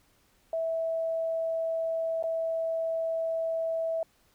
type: tone with dropouts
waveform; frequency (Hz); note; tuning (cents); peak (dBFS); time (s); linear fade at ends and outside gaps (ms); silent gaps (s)
sine; 654; E5; -14; -27; 0.53-4.03; 2; 2.227-2.238
effects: pink hiss -66 dBFS RMS until 4.34 s